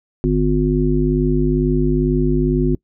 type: harmonic tone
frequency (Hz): 51.1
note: G#1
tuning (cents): -27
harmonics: 1 / 3 / 5 / 7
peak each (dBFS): -19 / -19 / -19 / -19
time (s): 0.24-2.75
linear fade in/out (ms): 0
effects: noise-tail reverb RT60 0.1 s tail -24 dB re dry